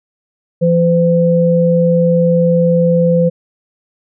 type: tone pair together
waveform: sine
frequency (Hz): 170.09 / 510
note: F3 / C5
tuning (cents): -45 / -44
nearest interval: octave + perfect fifth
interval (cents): 1901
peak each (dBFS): -11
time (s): 0.61-3.3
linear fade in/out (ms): 20
effects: none